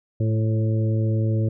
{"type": "harmonic tone with a mistuned harmonic", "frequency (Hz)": 110, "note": "A2", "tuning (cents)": 0, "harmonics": [1, 2, 3, 4, 5], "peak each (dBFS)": [-19, -30, -30, -35, -34], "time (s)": [0.2, 1.49], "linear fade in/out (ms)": 5, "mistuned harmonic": 3, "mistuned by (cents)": 20, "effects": []}